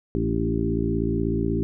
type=harmonic tone with a mistuned harmonic; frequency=56.3 Hz; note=A1; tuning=40 cents sharp; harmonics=1 / 2 / 3 / 4 / 5 / 6 / 7; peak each=-29 / -29 / -29 / -29 / -29 / -29 / -29 dBFS; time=0.15-1.63 s; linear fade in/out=0 ms; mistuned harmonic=5; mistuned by=+28 cents; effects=none